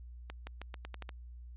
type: accelerating click train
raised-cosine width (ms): 0.3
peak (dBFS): -27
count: 8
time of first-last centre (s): 0.3-1.092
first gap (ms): 170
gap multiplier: 0.86
effects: added 60 Hz sine -46 dBFS peak until 1.56 s + resampled to 8000 Hz